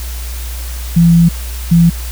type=tone pair in turn; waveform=sine; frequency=169.1 / 169.1 Hz; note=E3 / E3; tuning=+44 / +44 cents; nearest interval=unison; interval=0 cents; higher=neither; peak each=-4 dBFS; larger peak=neither; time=0.96-1.29 / 1.71-1.9 s; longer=first; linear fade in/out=10 ms; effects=added 60 Hz sine -20 dBFS peak until 2.11 s + white hiss -30 dBFS RMS until 2.11 s